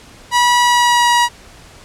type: tone with pitch glide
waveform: sawtooth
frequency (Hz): 971 to 959.8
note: B5 to B5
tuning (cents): -30 to -50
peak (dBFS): -6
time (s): 0.31-1.29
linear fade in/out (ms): 50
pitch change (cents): -20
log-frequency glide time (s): 0.61-1.08
effects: pink hiss -41 dBFS RMS until 1.84 s + low-pass 9000 Hz 12 dB/octave